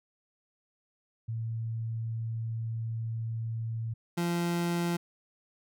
sine / 30% pulse tone pair in turn, 113.4 / 172.24 Hz, A#2 / F3, -47 / -24 cents, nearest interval perfect fifth, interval 723 cents, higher second, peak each -31 / -25 dBFS, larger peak second, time 1.28-3.94 / 4.17-4.97 s, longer first, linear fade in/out 10 ms, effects none

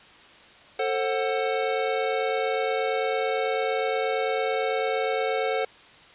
square chord, F# diminished, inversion first, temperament just, 444 / 532.8 / 740 Hz, A4 / C5 / F#5, +16 / +31 / 0 cents, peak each -28 / -29 / -30 dBFS, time 0.79-5.65 s, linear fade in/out 5 ms, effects white hiss -50 dBFS RMS until 6.14 s + resampled to 8000 Hz

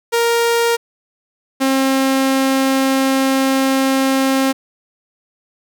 sawtooth tone pair in turn, 467.2 / 267.4 Hz, A#4 / C4, +4 / +38 cents, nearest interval minor seventh, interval 966 cents, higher first, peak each -9 dBFS, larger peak neither, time 0.12-0.77 / 1.6-4.53 s, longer second, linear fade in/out 20 ms, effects none

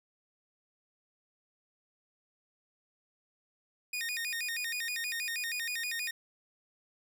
sawtooth tone with vibrato, 2130 Hz, C7, 30 cents sharp, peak -30 dBFS, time 3.93-6.11 s, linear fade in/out 5 ms, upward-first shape square, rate 6.3 Hz, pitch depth 250 cents each way, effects none

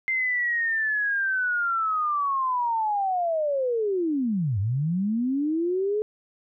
sine linear two-way sweep, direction down then up, 2093 to 93 to 432.3 Hz, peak -22 dBFS, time 0.08-6.02 s, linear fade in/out 0 ms, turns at 4.59 s, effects none

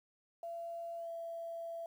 sine tone with pitch glide, 677 to 669.6 Hz, E5 to E5, +46 to +27 cents, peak -40 dBFS, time 0.43-1.86 s, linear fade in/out 2 ms, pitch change -19 cents, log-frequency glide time 0.97-1.09 s, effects 11-bit

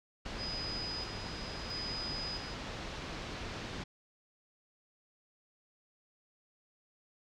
pink low-pass noise, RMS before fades -42 dBFS, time 0.25-3.84 s, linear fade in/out 10 ms, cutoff 5400 Hz, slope 24 dB/octave
sine tone with tremolo, 4978 Hz, D#8, in tune, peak -38 dBFS, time 0.37-2.56 s, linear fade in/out 50 ms, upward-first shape square, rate 0.75 Hz, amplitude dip 65%
effects none

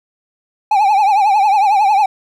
triangle tone with vibrato, 816 Hz, G#5, 31 cents flat, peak -7 dBFS, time 0.71-2.06 s, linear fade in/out 5 ms, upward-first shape triangle, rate 11 Hz, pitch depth 130 cents each way, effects none

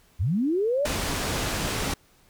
sine linear sweep, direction up, 69 to 609 Hz, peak -21 dBFS, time 0.19-0.87 s, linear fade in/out 20 ms
pink low-pass noise, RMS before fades -28 dBFS, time 0.85-1.94 s, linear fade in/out 5 ms, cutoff 10000 Hz, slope 12 dB/octave
effects pink hiss -60 dBFS RMS until 2.29 s

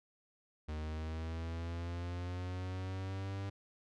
45% pulse linear sweep, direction up, 76.2 to 99 Hz, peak -38 dBFS, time 0.68-3.5 s, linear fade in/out 10 ms, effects low-pass 5000 Hz 12 dB/octave

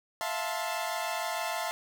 sawtooth chord, F major seventh, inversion third, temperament equal with one note detuned, 659.3 / 705.8 / 880 / 1046.5 Hz, E5 / F5 / A5 / C6, 0 / +18 / 0 / 0 cents, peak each -32 / -33 / -32 / -35 dBFS, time 0.21-1.71 s, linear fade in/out 0 ms, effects none

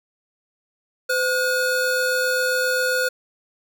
square tone pair together, 510 / 1442.5 Hz, C5 / F#6, -44 / -44 cents, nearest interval octave + tritone, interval 1800 cents, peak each -23 / -22 dBFS, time 1.09-3.09 s, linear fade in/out 10 ms, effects none

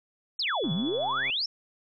sine exponential two-way sweep, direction down then up, 5588 to 148.6 to 5588 Hz, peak -26 dBFS, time 0.39-1.46 s, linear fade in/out 5 ms, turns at 0.72 s
sine tone with tremolo, 3419 Hz, G#7, 50 cents sharp, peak -32 dBFS, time 0.47-1.31 s, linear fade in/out 5 ms, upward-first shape sine, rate 13 Hz, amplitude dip 45%
click train, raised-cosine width 1 ms, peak -30 dBFS, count 88, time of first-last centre 0.64-1.299 s, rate 132 Hz
effects none

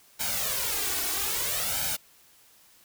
white noise with flanger, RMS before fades -29 dBFS, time 0.19-1.97 s, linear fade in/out 20 ms, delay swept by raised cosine 1.3 to 2.7 ms, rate 0.61 Hz, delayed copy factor +0.75, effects white hiss -58 dBFS RMS until 2.84 s

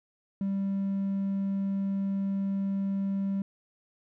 triangle tone, 196 Hz, G3, in tune, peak -24 dBFS, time 0.41-3.42 s, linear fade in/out 2 ms, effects tanh soft clip ceiling -21 dBFS

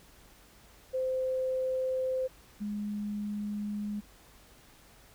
sine tone pair in turn, 518 / 207.4 Hz, C5 / G#3, -17 / -2 cents, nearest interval octave + major third, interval 1585 cents, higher first, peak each -28 / -32 dBFS, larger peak first, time 0.93-2.28 / 2.6-4.01 s, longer second, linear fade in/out 20 ms, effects added 50 Hz sine -62 dBFS peak until 5.14 s + pink hiss -58 dBFS RMS until 5.14 s

